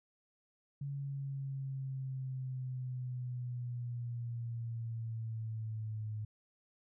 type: exponential sweep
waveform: sine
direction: down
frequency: 140.9 to 107 Hz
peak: -37 dBFS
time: 0.81-6.25 s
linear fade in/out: 5 ms
effects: none